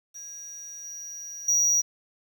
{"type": "tone with level steps", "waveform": "triangle", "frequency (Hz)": 5770, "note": "F#8", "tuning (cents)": -44, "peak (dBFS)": [-37, -35, -18], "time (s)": [0.14, 1.82], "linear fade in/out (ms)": 20, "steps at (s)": [0.84, 1.48], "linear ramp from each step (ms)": 5, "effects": ["9-bit"]}